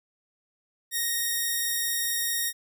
5% pulse tone, 1864.7 Hz, A#6, in tune, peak -15 dBFS, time 0.91-2.53 s, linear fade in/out 50 ms, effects none

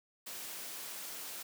white noise, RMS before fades -44 dBFS, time 0.26-1.43 s, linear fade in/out 10 ms, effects high-pass 200 Hz 12 dB/octave

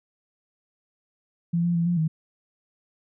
sine tone with pitch steps, 170 / 173 / 168.6 / 174.6 / 158.7 Hz, F3 / F3 / E3 / F3 / D#3, -46 / -16 / +39 / 0 / +35 cents, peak -20 dBFS, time 1.53-2.08 s, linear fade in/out 10 ms, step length 110 ms, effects none

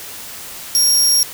25% pulse tone, 5588 Hz, F8, in tune, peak -6 dBFS, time 0.75-1.23 s, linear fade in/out 0 ms, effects white hiss -32 dBFS RMS until 1.33 s

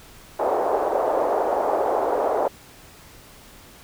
white band-pass noise, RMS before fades -22 dBFS, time 0.39-2.48 s, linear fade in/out 5 ms, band 420 to 780 Hz, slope 24 dB/octave, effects pink hiss -47 dBFS RMS until 3.83 s

